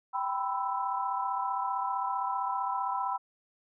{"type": "chord", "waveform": "sine", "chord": "C major seventh", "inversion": "second", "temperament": "equal with one note detuned", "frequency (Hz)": [784, 987.8, 1023.2, 1318.5], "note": ["G5", "B5", "C6", "E6"], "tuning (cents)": [0, 0, -39, 0], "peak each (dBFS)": [-34, -32, -37, -37], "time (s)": [0.13, 3.18], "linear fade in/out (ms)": 20, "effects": []}